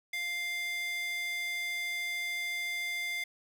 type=tone with high-pass filter; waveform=square; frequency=698.5 Hz; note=F5; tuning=in tune; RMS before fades=-35 dBFS; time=0.13-3.24 s; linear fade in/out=5 ms; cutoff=2400 Hz; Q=8.8; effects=none